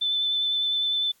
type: tone with vibrato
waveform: sine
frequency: 3520 Hz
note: A7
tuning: in tune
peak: -22 dBFS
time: 0.01-1.12 s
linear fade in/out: 10 ms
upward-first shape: sine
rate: 9.9 Hz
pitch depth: 14 cents each way
effects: white hiss -63 dBFS RMS until 1.2 s + AAC 64 kbps